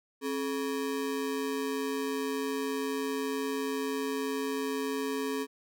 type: ring-modulated tone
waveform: square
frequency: 349.2 Hz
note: F4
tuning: in tune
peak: -28 dBFS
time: 0.21-5.47 s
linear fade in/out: 50 ms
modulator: 79.4 Hz
effects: none